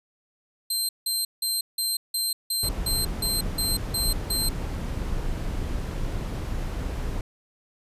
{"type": "tone bursts", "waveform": "20% pulse", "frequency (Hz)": 4141, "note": "C8", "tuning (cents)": -19, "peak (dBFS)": -18, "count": 11, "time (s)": [0.7, 4.49], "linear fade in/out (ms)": 5, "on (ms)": 190, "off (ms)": 170}
{"type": "noise", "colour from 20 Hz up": "brown", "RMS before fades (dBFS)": -29, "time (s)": [2.63, 7.21], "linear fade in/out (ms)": 2}
{"effects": ["resampled to 32000 Hz"]}